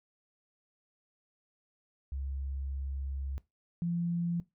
sine tone pair in turn, 68.1 / 171.6 Hz, C#2 / F3, -30 / -30 cents, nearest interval octave + major third, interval 1600 cents, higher second, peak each -34 / -29 dBFS, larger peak second, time 2.12-3.38 / 3.82-4.4 s, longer first, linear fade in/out 0 ms, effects noise-tail reverb RT60 0.2 s tail -19 dB re dry

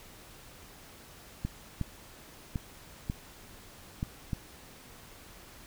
clicks, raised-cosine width 5 ms, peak -19 dBFS, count 6, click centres 1.45 / 1.813 / 2.558 / 3.099 / 4.029 / 4.332 s, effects pink hiss -52 dBFS RMS until 5.66 s

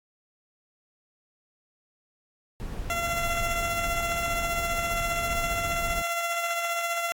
brown noise, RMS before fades -34 dBFS, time 2.6-6.02 s, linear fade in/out 0 ms
15% pulse tone with tremolo, 683 Hz, F5, 39 cents flat, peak -19 dBFS, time 2.9-7.12 s, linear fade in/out 0 ms, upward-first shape sine, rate 15 Hz, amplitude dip 35%
effects AAC 64 kbps

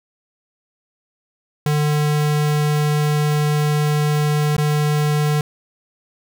square tone with dropouts, 149.4 Hz, D3, 30 cents sharp, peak -16 dBFS, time 1.66-5.41 s, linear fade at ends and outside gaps 2 ms, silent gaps 4.566-4.581 s, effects none

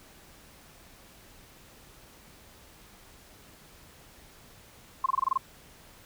sine tone bursts, 1060 Hz, C6, 22 cents sharp, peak -21 dBFS, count 8, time 5.04-5.376 s, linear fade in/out 5 ms, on 21 ms, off 24 ms, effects pink hiss -54 dBFS RMS until 6.05 s

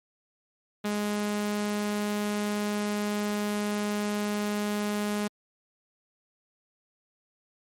sawtooth tone, 207.7 Hz, G#3, in tune, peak -23 dBFS, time 0.84-5.28 s, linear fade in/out 10 ms, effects MP3 64 kbps

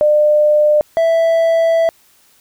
sine / triangle tone pair in turn, 600 / 659.7 Hz, D5 / E5, +37 / +1 cents, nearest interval major second, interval 164 cents, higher second, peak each -8 dBFS, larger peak neither, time 0.01-0.81 / 0.97-1.89 s, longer second, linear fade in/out 0 ms, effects white hiss -52 dBFS RMS until 2.4 s

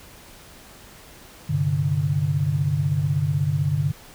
sine chord, G suspended fourth, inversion none, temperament equal, 98 / 130.81 / 146.83 Hz, G2 / C3 / D3, 0 / 0 / 0 cents, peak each -26 / -26 / -21 dBFS, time 1.49-3.92 s, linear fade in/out 10 ms, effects pink hiss -46 dBFS RMS until 4.14 s

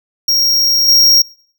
square tone with level steps, 5588 Hz, F8, in tune, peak -10 / -6 dBFS, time 0.28-1.22 s, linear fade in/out 5 ms, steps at 0.88 s, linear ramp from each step 5 ms, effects noise-tail reverb RT60 0.6 s tail -26 dB re dry

